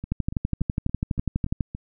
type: two click trains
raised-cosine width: 5 ms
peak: -11 / -20 dBFS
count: 19 / 7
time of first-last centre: 0.12-1.608 / 0.04-1.749 s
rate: 12.1 / 3.51 Hz
effects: none